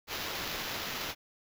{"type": "noise with sample-and-hold", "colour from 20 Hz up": "violet", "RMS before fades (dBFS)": -37, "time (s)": [0.07, 1.15], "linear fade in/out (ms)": 50, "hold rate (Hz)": 8820, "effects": []}